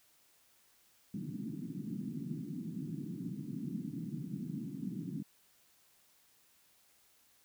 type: band-pass noise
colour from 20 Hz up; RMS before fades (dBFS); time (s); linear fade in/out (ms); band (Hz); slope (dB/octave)
pink; -41; 1.14-5.23; 5; 140 to 300; 48
effects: white hiss -68 dBFS RMS until 7.44 s